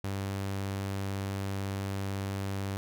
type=tone; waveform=sawtooth; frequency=98 Hz; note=G2; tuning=in tune; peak=-28 dBFS; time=0.04-2.77 s; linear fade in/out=0 ms; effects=none